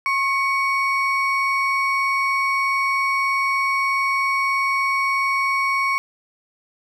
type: ring-modulated tone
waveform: triangle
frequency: 1661.2 Hz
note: G#6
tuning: in tune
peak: -13 dBFS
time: 0.06-5.98 s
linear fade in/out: 0 ms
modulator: 578 Hz
effects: none